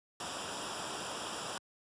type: noise with comb filter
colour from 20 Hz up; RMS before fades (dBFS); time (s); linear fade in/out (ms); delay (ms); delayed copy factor
pink; -40; 0.2-1.58; 2; 0.47; -0.75
effects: high-pass 100 Hz 12 dB/octave + resampled to 22050 Hz